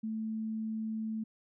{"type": "tone", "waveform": "sine", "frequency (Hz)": 220, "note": "A3", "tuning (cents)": 0, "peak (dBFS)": -33, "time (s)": [0.03, 1.24], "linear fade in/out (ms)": 10, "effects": []}